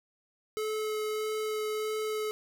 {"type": "tone with vibrato", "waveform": "square", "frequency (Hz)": 430.5, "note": "A4", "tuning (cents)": -38, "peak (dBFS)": -31, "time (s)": [0.57, 2.31], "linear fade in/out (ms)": 0, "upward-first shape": "sine", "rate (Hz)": 1.6, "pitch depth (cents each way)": 8, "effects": []}